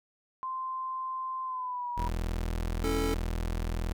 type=tone with pitch glide; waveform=sine; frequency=1041 to 965.7 Hz; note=C6 to B5; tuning=-9 to -39 cents; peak=-32 dBFS; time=0.43-2.08 s; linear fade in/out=0 ms; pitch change=-130 cents; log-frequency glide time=1.44-1.91 s
type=tone; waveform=30% pulse; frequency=41.2 Hz; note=E1; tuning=in tune; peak=-27 dBFS; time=1.97-3.93 s; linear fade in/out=10 ms
type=chord; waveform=square; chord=A major; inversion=first; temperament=just; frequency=275 / 330 / 440 Hz; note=C#4 / E4 / A4; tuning=-14 / +2 / 0 cents; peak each=-34 / -38 / -32 dBFS; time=2.84-3.14 s; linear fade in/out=0 ms
effects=none